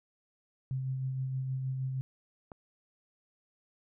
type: tone with tremolo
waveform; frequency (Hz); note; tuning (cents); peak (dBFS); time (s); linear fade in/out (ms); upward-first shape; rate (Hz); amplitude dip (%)
sine; 131.5; C3; +9; -30; 0.71-2.01; 0; sine; 6.4; 30
type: click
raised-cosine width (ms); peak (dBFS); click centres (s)
1; -31; 2.518
effects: none